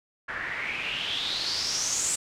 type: noise with low-pass filter sweep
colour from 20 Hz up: white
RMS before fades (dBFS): -30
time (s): 0.28-2.16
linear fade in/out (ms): 10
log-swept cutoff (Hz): 1600 to 8000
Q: 6.2
effects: none